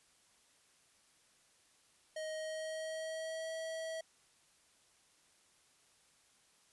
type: tone with pitch glide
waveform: square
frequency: 627 to 646.1 Hz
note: D#5 to E5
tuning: +13 to -35 cents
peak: -40 dBFS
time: 2.16-4.01 s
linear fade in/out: 5 ms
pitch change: +52 cents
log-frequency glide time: 2.33-3.51 s
effects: white hiss -69 dBFS RMS until 6.72 s + resampled to 24000 Hz